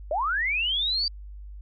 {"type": "linear sweep", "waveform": "sine", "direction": "up", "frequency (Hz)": [559, 4699], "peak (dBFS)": -23, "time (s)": [0.11, 1.08], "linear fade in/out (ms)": 2, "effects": ["added 50 Hz sine -38 dBFS peak until 1.61 s"]}